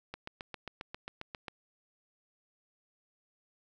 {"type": "click train", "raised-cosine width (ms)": 0.3, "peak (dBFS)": -24, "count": 11, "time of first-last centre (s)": [0.14, 1.482], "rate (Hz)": 7.45, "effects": []}